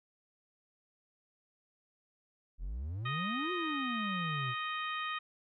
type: exponential two-way sweep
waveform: triangle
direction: up then down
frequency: 38.89 to 370 to 118.9 Hz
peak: -34 dBFS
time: 2.58-4.55 s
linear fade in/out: 50 ms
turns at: 3.52 s
type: harmonic tone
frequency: 622.3 Hz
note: D#5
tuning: in tune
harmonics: 2 / 3 / 4 / 5 / 6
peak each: -37 / -41 / -43 / -45 / -47 dBFS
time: 3.05-5.19 s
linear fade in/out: 10 ms
effects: none